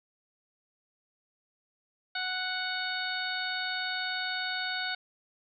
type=harmonic tone with a mistuned harmonic; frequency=740 Hz; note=F#5; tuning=in tune; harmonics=1 / 2 / 3 / 4 / 5 / 6; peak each=-39 / -34 / -40 / -43 / -38 / -39 dBFS; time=2.15-4.95 s; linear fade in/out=5 ms; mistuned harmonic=6; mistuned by=-17 cents; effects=none